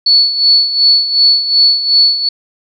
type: tone with tremolo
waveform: sine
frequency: 4429 Hz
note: C#8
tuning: 2 cents flat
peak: -4 dBFS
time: 0.06-2.29 s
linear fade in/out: 5 ms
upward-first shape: sine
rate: 2.7 Hz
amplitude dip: 70%
effects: none